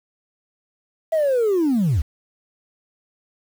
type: linear sweep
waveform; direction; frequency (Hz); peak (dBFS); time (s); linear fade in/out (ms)
sine; down; 659.3 to 61; -14; 1.12-2.02; 10
effects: tanh soft clip ceiling -14 dBFS + 7-bit